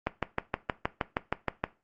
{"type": "click train", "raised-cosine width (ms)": 0.5, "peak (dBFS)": -11, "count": 11, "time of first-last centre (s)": [0.07, 1.64], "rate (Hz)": 6.37, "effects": ["noise-tail reverb RT60 0.3 s tail -17 dB re dry", "Opus 32 kbps"]}